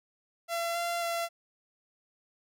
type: tone with pitch steps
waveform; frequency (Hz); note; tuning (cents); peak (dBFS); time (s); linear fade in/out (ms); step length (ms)
sawtooth; 678 / 687 / 679; E5 / F5 / F5; +49 / -29 / -49; -26; 0.48-1.29; 50; 270
effects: none